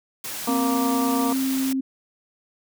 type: high-pass noise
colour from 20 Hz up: white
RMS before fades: -32 dBFS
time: 0.24-1.73 s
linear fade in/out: 5 ms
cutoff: 100 Hz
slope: 12 dB/octave
type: harmonic tone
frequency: 233.9 Hz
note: A#3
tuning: 6 cents sharp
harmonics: 1 / 2 / 3 / 4 / 5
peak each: -30 / -30 / -30 / -30 / -30 dBFS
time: 0.47-1.33 s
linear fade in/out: 5 ms
type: tone with pitch glide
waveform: sine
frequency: 263.5 to 265.6 Hz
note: C4 to C4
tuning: +12 to +26 cents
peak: -21 dBFS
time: 0.48-1.81 s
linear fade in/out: 10 ms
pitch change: +14 cents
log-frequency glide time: 1.07-1.4 s
effects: none